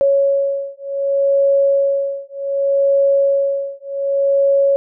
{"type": "beating tone pair", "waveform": "sine", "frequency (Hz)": [554.4, 555.06], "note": ["C#5", "C#5"], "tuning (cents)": [0, 2], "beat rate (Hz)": 0.66, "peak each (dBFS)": [-16, -16], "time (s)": [0.01, 4.76], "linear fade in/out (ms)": 0, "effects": []}